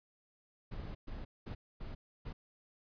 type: noise bursts at uneven times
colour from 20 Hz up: brown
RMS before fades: -43 dBFS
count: 5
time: 0.71-0.95 / 1.07-1.25 / 1.46-1.55 / 1.8-1.95 / 2.25-2.33 s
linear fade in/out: 10 ms
effects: resampled to 11025 Hz